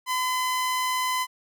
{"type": "tone", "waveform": "sawtooth", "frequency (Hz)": 1016, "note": "B5", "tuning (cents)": 49, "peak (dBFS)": -20, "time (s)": [0.06, 1.27], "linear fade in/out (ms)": 50, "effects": []}